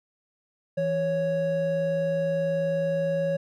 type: tone pair together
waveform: triangle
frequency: 165.24 / 554.4 Hz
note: E3 / C#5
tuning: +4 / 0 cents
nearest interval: octave + major sixth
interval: 2096 cents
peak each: -28 / -22 dBFS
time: 0.77-3.37 s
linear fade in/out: 10 ms
effects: none